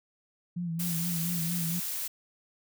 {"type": "tone with vibrato", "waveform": "sine", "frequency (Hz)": 170, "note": "F3", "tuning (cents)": -46, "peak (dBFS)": -30, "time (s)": [0.56, 1.8], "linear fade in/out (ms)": 10, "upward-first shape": "sine", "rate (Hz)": 4.3, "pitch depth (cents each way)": 65}
{"type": "noise", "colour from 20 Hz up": "blue", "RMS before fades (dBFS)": -34, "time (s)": [0.79, 2.08], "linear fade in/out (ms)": 10}
{"effects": []}